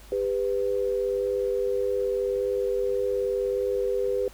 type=tone pair together; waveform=sine; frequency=399.6 / 498.7 Hz; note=G4 / B4; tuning=+33 / +17 cents; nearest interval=major third; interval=384 cents; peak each=-26 dBFS; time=0.12-4.28 s; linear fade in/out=2 ms; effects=added 50 Hz sine -46 dBFS peak until 4.33 s + pink hiss -51 dBFS RMS until 4.33 s